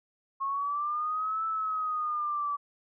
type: linear two-way sweep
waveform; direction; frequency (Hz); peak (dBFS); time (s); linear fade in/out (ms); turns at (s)
sine; up then down; 1083 to 1318.5 to 1148; -28; 0.4-2.57; 20; 1.45
effects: none